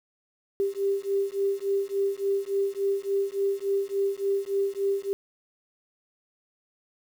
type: beating tone pair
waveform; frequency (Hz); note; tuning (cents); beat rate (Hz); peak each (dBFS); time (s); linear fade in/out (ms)
sine; 393.7 / 397.2; G4 / G4; +8 / +23; 3.5; -27 / -27; 0.6-5.13; 0
effects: 8-bit